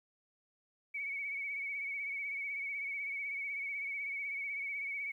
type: tone with vibrato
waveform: sine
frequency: 2247 Hz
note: C#7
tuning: 23 cents sharp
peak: -36 dBFS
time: 0.94-5.12 s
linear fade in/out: 10 ms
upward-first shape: sine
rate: 16 Hz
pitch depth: 46 cents each way
effects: 12-bit